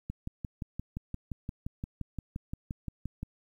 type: click train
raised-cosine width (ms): 5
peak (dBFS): -23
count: 19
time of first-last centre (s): 0.1-3.23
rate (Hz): 5.75
effects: 10-bit